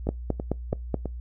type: two click trains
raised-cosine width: 2 ms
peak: -11 / -17 dBFS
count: 5 / 4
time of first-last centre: 0.09-0.943 / 0.07-1.057 s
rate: 4.69 / 3.04 Hz
effects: noise-tail reverb RT60 0.2 s tail -25 dB re dry + added 60 Hz sine -33 dBFS peak until 1.2 s